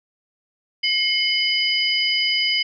sine tone cluster, 2155 / 3010 / 4935 Hz, C#7 / F#7 / D#8, -49 / +29 / -15 cents, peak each -22 dBFS, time 0.83-2.63 s, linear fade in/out 10 ms, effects none

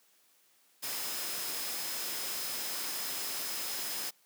sine tone in noise, 5100 Hz, D#8, 42 cents sharp, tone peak -43 dBFS, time 0.82-4.11 s, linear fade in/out 20 ms, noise white, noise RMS -37 dBFS, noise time 0.82-4.11 s, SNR -9 dB, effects white hiss -67 dBFS RMS until 4.25 s + high-pass 200 Hz 12 dB/octave

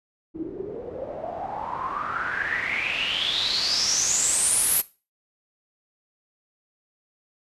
white noise with low-pass filter sweep, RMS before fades -26 dBFS, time 0.34-4.82 s, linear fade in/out 20 ms, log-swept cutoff 310 to 12000 Hz, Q 9.5, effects noise-tail reverb RT60 0.3 s tail -18 dB re dry + resampled to 32000 Hz

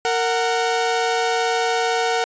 sawtooth tone pair together, 460.8 / 740 Hz, A#4 / F#5, -20 / 0 cents, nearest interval minor sixth, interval 820 cents, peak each -17 dBFS, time 0.05-2.24 s, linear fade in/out 0 ms, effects resampled to 16000 Hz

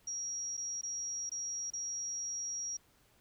sine tone with dropouts, 5670 Hz, F8, 25 cents sharp, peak -36 dBFS, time 0.07-2.77 s, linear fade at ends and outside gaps 5 ms, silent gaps 0.57-0.575 / 0.813-0.832 / 1.295-1.316 / 1.703-1.734 s, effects pink hiss -68 dBFS RMS until 3.2 s

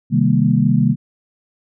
sine chord, C minor seventh, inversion none, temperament equal with one note detuned, 130.81 / 155.56 / 199.31 / 233.1 Hz, C3 / Eb3 / G3 / Bb3, 0 / 0 / +29 / 0 cents, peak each -17 dBFS, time 0.1-0.96 s, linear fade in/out 50 ms, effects none

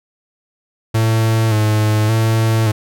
45% pulse tone with vibrato, 109.7 Hz, A2, 5 cents flat, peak -12 dBFS, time 0.94-2.72 s, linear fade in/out 10 ms, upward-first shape square, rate 0.87 Hz, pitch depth 37 cents each way, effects none

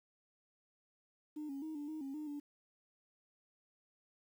sine tone with pitch steps, 302.5 / 275.6 / 314.4 / 291.7 / 311.9 / 272.4 / 304 / 289.9 Hz, D#4 / C#4 / D#4 / D4 / D#4 / C#4 / D#4 / D4, -49 / -10 / +18 / -12 / +4 / -30 / -40 / -22 cents, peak -39 dBFS, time 1.36-2.4 s, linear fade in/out 10 ms, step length 130 ms, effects tanh soft clip ceiling -38 dBFS + 11-bit

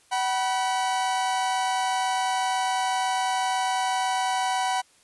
40% pulse tone pair together, 754 / 976 Hz, F#5 / B5, +32 / -21 cents, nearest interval major third, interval 447 cents, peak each -24 / -27 dBFS, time 0.11-4.82 s, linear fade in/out 20 ms, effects white hiss -59 dBFS RMS until 5.03 s + resampled to 24000 Hz

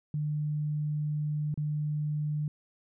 sine tone with dropouts, 150 Hz, D3, 37 cents sharp, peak -28 dBFS, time 0.14-2.48 s, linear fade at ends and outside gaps 2 ms, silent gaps 1.542-1.575 s, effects none

